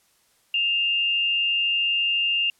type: tone pair together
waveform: sine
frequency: 2606 / 2794 Hz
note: E7 / F7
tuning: -20 / 0 cents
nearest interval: minor second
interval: 120 cents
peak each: -31 / -20 dBFS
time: 0.54-2.5 s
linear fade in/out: 2 ms
effects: white hiss -63 dBFS RMS until 2.59 s + low-pass 12000 Hz 12 dB/octave